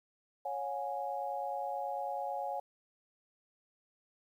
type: chord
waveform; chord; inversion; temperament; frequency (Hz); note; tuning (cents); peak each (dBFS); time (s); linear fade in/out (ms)
sine; C# suspended fourth; none; equal with one note detuned; 554.4 / 721.4 / 830.6; C#5 / F#5 / G#5; 0 / -44 / 0; -40 / -39 / -38; 0.45-2.6; 5
effects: 11-bit